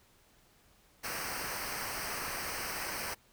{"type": "noise with comb filter", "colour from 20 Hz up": "pink", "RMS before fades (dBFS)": -38, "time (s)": [1.03, 3.15], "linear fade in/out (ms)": 20, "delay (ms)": 0.28, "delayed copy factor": -0.75, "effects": ["pink hiss -65 dBFS RMS until 3.32 s"]}